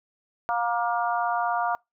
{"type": "harmonic tone", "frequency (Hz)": 236, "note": "A#3", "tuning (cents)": 22, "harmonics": [3, 4, 5, 6], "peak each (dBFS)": [-26, -28, -30, -32], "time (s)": [0.49, 1.75], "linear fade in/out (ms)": 0, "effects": ["noise-tail reverb RT60 0.2 s tail -26 dB re dry"]}